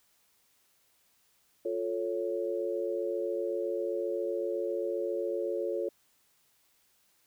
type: chord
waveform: sine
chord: F augmented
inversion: none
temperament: equal with one note detuned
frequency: 352.3 / 440 / 554.4 Hz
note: F4 / A4 / C#5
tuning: +15 / 0 / 0 cents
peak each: -34 dBFS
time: 1.65-5.89 s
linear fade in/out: 5 ms
effects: white hiss -69 dBFS RMS until 7.26 s